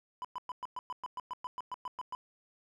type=tone bursts; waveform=triangle; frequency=1000 Hz; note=B5; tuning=21 cents sharp; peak=-34 dBFS; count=15; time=0.22-2.15 s; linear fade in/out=0 ms; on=26 ms; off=110 ms; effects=none